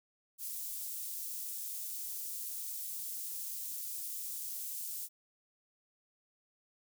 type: high-pass noise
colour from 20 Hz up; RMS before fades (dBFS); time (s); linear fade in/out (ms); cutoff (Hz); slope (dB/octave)
white; -41; 0.38-5.09; 50; 7700; 12
effects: none